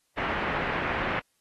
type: low-pass noise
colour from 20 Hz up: white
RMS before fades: -30 dBFS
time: 0.17-1.2 s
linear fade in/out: 10 ms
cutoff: 2100 Hz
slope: 24 dB/octave
effects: white hiss -72 dBFS RMS until 1.4 s + AAC 32 kbps